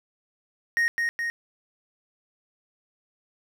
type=tone with echo; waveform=triangle; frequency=1864.7 Hz; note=A#6; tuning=in tune; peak=-18 dBFS; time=0.77-0.88 s; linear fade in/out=0 ms; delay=210 ms; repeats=2; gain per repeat=-3 dB; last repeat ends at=1.3 s; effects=none